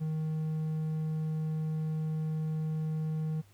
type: tone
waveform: triangle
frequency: 156.7 Hz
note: D#3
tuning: 13 cents sharp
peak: -28 dBFS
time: 0-3.42 s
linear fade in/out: 20 ms
effects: added 101 Hz sine -59 dBFS peak until 3.53 s + pink hiss -65 dBFS RMS until 3.53 s